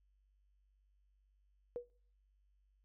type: tone with exponential decay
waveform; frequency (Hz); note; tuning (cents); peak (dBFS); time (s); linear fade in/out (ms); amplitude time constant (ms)
sine; 484; B4; -35; -35; 1.76-1.9; 0; 30
effects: noise-tail reverb RT60 0.5 s tail -24 dB re dry + added 49 Hz sine -70 dBFS peak until 2.84 s